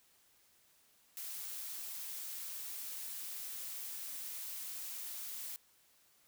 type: noise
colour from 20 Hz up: blue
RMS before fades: -44 dBFS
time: 1.17-5.56 s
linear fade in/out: 0 ms
effects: white hiss -69 dBFS RMS until 6.27 s